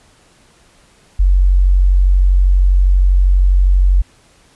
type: tone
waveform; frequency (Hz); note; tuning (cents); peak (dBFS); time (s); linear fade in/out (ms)
sine; 46.25; F#1; 0; -7; 1.19-4.02; 10
effects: pink hiss -50 dBFS RMS until 4.55 s + resampled to 24000 Hz